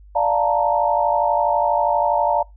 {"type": "chord", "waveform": "sine", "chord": "Bb major seventh", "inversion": "first", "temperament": "equal", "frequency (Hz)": [587.3, 698.5, 880, 932.3], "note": ["D5", "F5", "A5", "Bb5"], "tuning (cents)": [0, 0, 0, 0], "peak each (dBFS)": -21, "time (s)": [0.15, 2.43], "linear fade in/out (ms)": 10, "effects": ["noise-tail reverb RT60 0.2 s tail -23 dB re dry", "added 50 Hz sine -42 dBFS peak until 2.56 s"]}